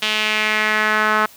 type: tone with band-pass filter sweep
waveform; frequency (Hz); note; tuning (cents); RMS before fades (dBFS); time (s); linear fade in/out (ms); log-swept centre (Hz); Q
sawtooth; 214.6; A3; -43; -18; 0.02-1.26; 5; 3100 to 1300; 2.5
effects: white hiss -45 dBFS RMS until 1.36 s